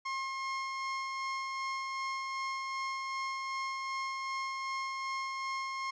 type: tone with tremolo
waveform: 30% pulse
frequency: 1071 Hz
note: C6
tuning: 40 cents sharp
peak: -31 dBFS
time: 0.05-5.91 s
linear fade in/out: 10 ms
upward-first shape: sine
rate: 2.6 Hz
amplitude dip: 25%
effects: resampled to 16000 Hz